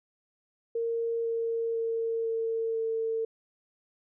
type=tone with pitch steps; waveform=sine; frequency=461.5 / 458.6 / 455.7 / 452.8 / 449.9 Hz; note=A#4 / A#4 / A#4 / A4 / A4; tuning=-17 / -28 / -39 / +50 / +39 cents; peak=-27 dBFS; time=0.75-3.25 s; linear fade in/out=5 ms; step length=500 ms; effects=none